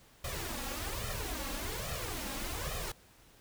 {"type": "noise with flanger", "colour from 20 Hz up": "pink", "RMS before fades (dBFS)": -38, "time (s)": [0.24, 2.92], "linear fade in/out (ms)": 5, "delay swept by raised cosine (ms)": [1.6, 3.7], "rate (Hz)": 1.2, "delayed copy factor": 0.75, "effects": ["pink hiss -61 dBFS RMS until 3.4 s"]}